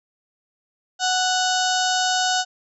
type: harmonic tone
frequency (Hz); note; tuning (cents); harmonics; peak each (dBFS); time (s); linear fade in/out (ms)
740; F#5; 0; 1 / 2 / 4 / 5 / 6 / 7 / 8 / 9 / 10; -22 / -25 / -28 / -29 / -30 / -30 / -31 / -32 / -32; 0.99-2.45; 50
effects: none